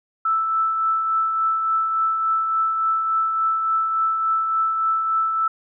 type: tone with tremolo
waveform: sine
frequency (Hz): 1319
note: E6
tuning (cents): +1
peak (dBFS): -16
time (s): 0.25-5.48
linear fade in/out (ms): 5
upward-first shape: triangle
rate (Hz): 3.5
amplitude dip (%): 40
effects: none